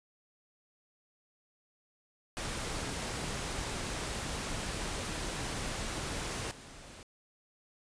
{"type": "noise with level steps", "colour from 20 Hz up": "pink", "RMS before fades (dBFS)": [-37, -50], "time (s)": [2.37, 7.03], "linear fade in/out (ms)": 0, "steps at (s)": 6.51, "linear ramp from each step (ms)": 2, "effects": ["resampled to 22050 Hz"]}